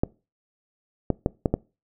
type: clicks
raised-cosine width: 2 ms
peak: -7 dBFS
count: 5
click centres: 0.035 / 1.103 / 1.261 / 1.458 / 1.54 s
effects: noise-tail reverb RT60 0.3 s tail -23 dB re dry